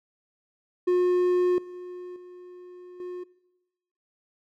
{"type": "tone with level steps", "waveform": "triangle", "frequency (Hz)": 359.5, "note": "F#4", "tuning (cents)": -50, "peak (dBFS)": [-17, -34, -40, -31], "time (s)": [0.87, 3.24], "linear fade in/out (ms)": 10, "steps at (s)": [1.58, 2.16, 3], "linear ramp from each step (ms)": 2, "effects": ["noise-tail reverb RT60 1.0 s tail -21 dB re dry"]}